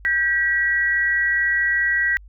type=tone pair together; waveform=sine; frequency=1586.3 / 1931 Hz; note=G6 / B6; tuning=+20 / -39 cents; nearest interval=minor third; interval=341 cents; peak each=-22 / -18 dBFS; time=0.05-2.17 s; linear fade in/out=0 ms; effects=added 50 Hz sine -41 dBFS peak until 2.28 s